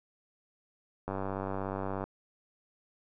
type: click train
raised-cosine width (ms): 1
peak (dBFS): -21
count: 94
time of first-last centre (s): 1.08-2.04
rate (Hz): 96.9
effects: none